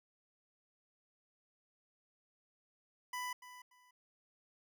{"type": "tone with echo", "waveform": "25% pulse", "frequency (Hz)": 994, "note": "B5", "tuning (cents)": 11, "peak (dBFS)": -35, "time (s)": [3.13, 3.33], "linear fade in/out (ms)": 5, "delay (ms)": 290, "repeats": 2, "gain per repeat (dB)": -13, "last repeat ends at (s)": 3.91, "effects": []}